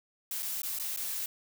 blue noise with dropouts, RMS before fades -35 dBFS, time 0.31-1.26 s, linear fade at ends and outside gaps 2 ms, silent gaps 0.424-0.428 / 0.619-0.632 / 0.788-0.797 / 0.963-0.972 s, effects none

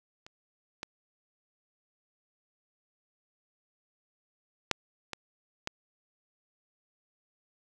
clicks, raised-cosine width 0.2 ms, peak -30 / -19 / -7 / -18 / -15 dBFS, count 5, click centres 0.265 / 0.831 / 4.713 / 5.133 / 5.674 s, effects none

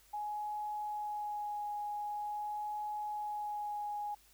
sine tone with vibrato, 835 Hz, G#5, 9 cents sharp, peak -36 dBFS, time 0.13-4.15 s, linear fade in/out 10 ms, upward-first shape sine, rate 0.45 Hz, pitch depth 11 cents each way, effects added 50 Hz sine -69 dBFS peak until 4.33 s + white hiss -65 dBFS RMS until 4.33 s

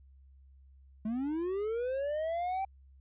triangle linear sweep, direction up, 209.4 to 784 Hz, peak -29 dBFS, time 1.05-2.65 s, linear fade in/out 5 ms, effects added 67 Hz sine -55 dBFS peak until 3 s + resampled to 8000 Hz

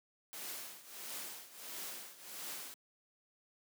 white noise with tremolo, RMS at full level -43 dBFS, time 0.33-2.74 s, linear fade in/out 0 ms, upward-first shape triangle, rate 1.5 Hz, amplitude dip 85%, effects high-pass 200 Hz 12 dB/octave

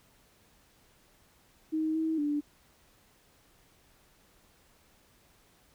sine tone with pitch steps, 314.6 / 319.9 / 293.3 Hz, D#4 / D#4 / D4, +19 / +48 / -2 cents, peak -27 dBFS, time 1.72-2.41 s, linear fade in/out 20 ms, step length 230 ms, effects pink hiss -64 dBFS RMS until 5.74 s

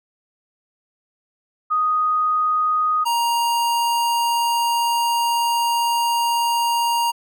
sine / square tone pair in turn, 1244.5 / 939 Hz, D#6 / A#5, 0 / +12 cents, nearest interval perfect fourth, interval 488 cents, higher first, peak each -16 / -18 dBFS, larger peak first, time 1.7-3.05 / 3.05-7.12 s, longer second, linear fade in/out 20 ms, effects none

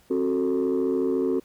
sine chord, F# diminished, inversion second, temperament just, 266.4 / 370 / 444 Hz, C4 / F#4 / A4, +31 / 0 / +16 cents, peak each -24 / -23 / -25 dBFS, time 0.1-1.4 s, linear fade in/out 10 ms, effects tanh soft clip ceiling -17 dBFS + pink hiss -59 dBFS RMS until 1.44 s

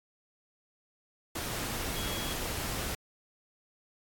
sine tone in noise, 3319 Hz, G#7, 2 cents flat, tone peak -40 dBFS, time 1.96-2.33 s, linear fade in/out 5 ms, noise pink, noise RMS -35 dBFS, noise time 1.35-2.95 s, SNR -8 dB, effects AAC 64 kbps

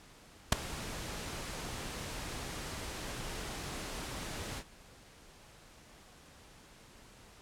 pink noise with ADSR envelope, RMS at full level -20 dBFS, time 0.52-4.64 s, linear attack 5 ms, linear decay 8 ms, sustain -21 dB, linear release 62 ms, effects pink hiss -57 dBFS RMS until 7.41 s + low-pass 10000 Hz 12 dB/octave

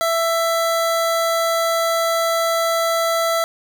25% pulse tone, 664 Hz, E5, 12 cents sharp, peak -13 dBFS, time 0.01-3.44 s, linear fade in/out 0 ms, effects none

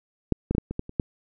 clicks, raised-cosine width 3 ms, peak -7 / -11 / -12 / -8 / -18 / -14 / -25 / -9 dBFS, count 8, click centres 0.323 / 0.51 / 0.55 / 0.582 / 0.71 / 0.794 / 0.894 / 0.998 s, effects none

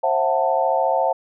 sine chord, F# half-diminished seventh, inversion second, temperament just, 532.8 / 666 / 740 / 888 Hz, C5 / E5 / F#5 / A5, +31 / +18 / 0 / +16 cents, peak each -22 dBFS, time 0.03-1.13 s, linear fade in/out 10 ms, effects none

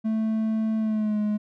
triangle tone with pitch glide, 220 to 210.4 Hz, A3 to G#3, 0 to +23 cents, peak -20 dBFS, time 0.04-1.38 s, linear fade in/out 20 ms, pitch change -77 cents, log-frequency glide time 0.78-1.19 s, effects none

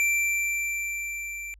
square tone with level ramp, 2349 Hz, D7, in tune, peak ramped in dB -21 to -35 dBFS, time 0-1.54 s, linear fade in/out 0 ms, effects added 50 Hz sine -50 dBFS peak until 1.59 s + low-pass 12000 Hz 12 dB/octave

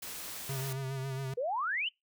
white noise, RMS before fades -42 dBFS, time 0.02-0.73 s, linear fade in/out 5 ms
square tone with vibrato, 134.1 Hz, C3, 43 cents sharp, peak -35 dBFS, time 0.49-1.34 s, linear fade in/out 5 ms, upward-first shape sine, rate 7.3 Hz, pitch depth 41 cents each way
sine exponential sweep, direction up, 460.5 to 3136 Hz, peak -30 dBFS, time 1.37-1.89 s, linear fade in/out 10 ms
effects noise-tail reverb RT60 0.2 s tail -26 dB re dry

